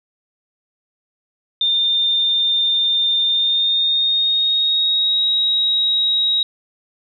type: tone with pitch glide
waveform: sine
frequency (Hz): 3611 to 3810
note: A7 to A#7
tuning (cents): +44 to +37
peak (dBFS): -14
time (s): 1.61-6.43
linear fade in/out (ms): 2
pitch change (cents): +93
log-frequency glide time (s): 3.26-5.25
effects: none